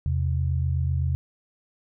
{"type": "tone pair together", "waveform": "sine", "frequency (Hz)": [82.41, 130.28], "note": ["E2", "C3"], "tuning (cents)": [0, -7], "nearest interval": "minor sixth", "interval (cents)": 793, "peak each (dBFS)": [-23, -26], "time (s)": [0.06, 1.15], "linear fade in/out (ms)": 0, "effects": []}